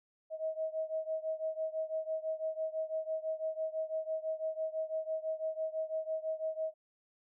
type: beating tone pair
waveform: sine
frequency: 633 / 639 Hz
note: D#5 / D#5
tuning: +30 / +46 cents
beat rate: 6 Hz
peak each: -36 / -38 dBFS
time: 0.3-6.74 s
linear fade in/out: 50 ms
effects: none